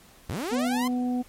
sawtooth linear sweep, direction up, 58.8 to 1061 Hz, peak -25 dBFS, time 0.29-0.88 s, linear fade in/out 5 ms
harmonic tone, 248.2 Hz, B3, 9 cents sharp, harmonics 1 / 2 / 3, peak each -24 / -39 / -36 dBFS, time 0.51-1.23 s, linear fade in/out 20 ms
effects pink hiss -54 dBFS RMS until 1.28 s + MP3 64 kbps

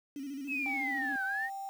sine tone with vibrato, 277.2 Hz, C#4, in tune, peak -37 dBFS, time 0.16-1.16 s, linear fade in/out 2 ms, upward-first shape square, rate 14 Hz, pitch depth 67 cents each way
sine linear two-way sweep, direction down then up, 2637 to 1497 to 1899 Hz, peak -31 dBFS, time 0.47-1.5 s, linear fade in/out 50 ms, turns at 1.24 s
sine tone with pitch glide, 794 to 784 Hz, G5 to G5, +22 to 0 cents, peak -37 dBFS, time 0.66-1.69 s, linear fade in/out 0 ms, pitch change -22 cents, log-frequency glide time 0.89-1.17 s
effects tanh soft clip ceiling -24 dBFS + 9-bit

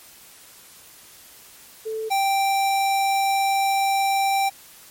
sine / square tone pair in turn, 440 / 784 Hz, A4 / G5, 0 / 0 cents, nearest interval minor seventh, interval 1000 cents, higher second, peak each -25 / -19 dBFS, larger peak second, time 1.85-2.1 / 2.1-4.5 s, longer second, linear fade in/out 20 ms, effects white hiss -47 dBFS RMS until 4.9 s + MP3 64 kbps

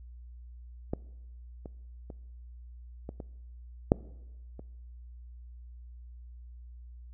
clicks, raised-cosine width 2 ms, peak -17 / -28 / -29 / -25 / -26 / -6 / -30 dBFS, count 7, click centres 0.935 / 1.658 / 2.102 / 3.091 / 3.202 / 3.919 / 4.594 s, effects noise-tail reverb RT60 1.0 s tail -22 dB re dry + added 60 Hz sine -45 dBFS peak until 7.13 s

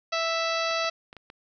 harmonic tone, 659.3 Hz, E5, in tune, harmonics 1 / 2 / 3 / 4 / 5 / 6 / 7 / 8 / 9, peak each -29 / -30 / -35 / -33 / -39 / -35 / -36 / -41 / -42 dBFS, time 0.12-0.9 s, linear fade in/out 10 ms
clicks, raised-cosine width 0.3 ms, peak -28 dBFS, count 5, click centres 0.711 / 0.846 / 1.129 / 1.167 / 1.301 s
effects none

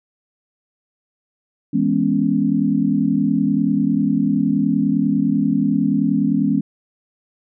sine chord, C# minor seventh, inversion first, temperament equal, 164.81 / 207.7 / 246.9 / 277.2 Hz, E3 / G#3 / B3 / C#4, 0 / 0 / 0 / 0 cents, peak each -23 / -19 / -21 / -19 dBFS, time 1.73-6.61 s, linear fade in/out 10 ms, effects none

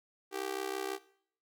sawtooth tone with amplitude modulation, 390 Hz, G4, 9 cents flat, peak -27 dBFS, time 0.31-0.99 s, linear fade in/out 50 ms, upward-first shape sine, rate 66.1 Hz, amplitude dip 95%, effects noise-tail reverb RT60 0.6 s tail -18 dB re dry

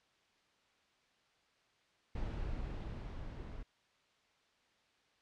brown noise with level ramp, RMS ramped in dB -39 to -46 dBFS, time 2.15-3.63 s, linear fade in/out 5 ms, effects white hiss -72 dBFS RMS until 5.21 s + low-pass 4000 Hz 12 dB/octave

